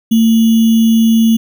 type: tone with sample-and-hold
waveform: sine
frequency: 225 Hz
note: A3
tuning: 39 cents sharp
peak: -6 dBFS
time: 0.11-1.37 s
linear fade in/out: 10 ms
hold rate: 3150 Hz
effects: none